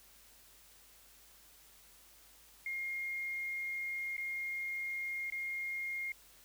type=tone with dropouts; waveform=sine; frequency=2133 Hz; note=C7; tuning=33 cents sharp; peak=-36 dBFS; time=2.66-6.12 s; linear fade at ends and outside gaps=2 ms; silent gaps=4.167-4.179 / 5.301-5.322 s; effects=added 50 Hz sine -70 dBFS peak until 6.44 s + white hiss -61 dBFS RMS until 6.44 s